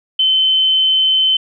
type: tone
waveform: sine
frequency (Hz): 3067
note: G7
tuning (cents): -38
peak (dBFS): -10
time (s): 0.19-1.37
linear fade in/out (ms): 5
effects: none